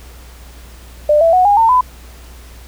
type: tone with pitch steps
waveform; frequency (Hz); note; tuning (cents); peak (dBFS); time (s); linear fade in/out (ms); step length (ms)
sine; 597 / 662.4 / 735 / 815.5 / 904.9 / 1004; D5 / E5 / F#5 / G#5 / A5 / B5; +28 / +8 / -12 / -32 / +48 / +28; -7; 1.09-1.81; 5; 120
effects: added 60 Hz sine -35 dBFS peak until 2.67 s + pink hiss -42 dBFS RMS until 2.67 s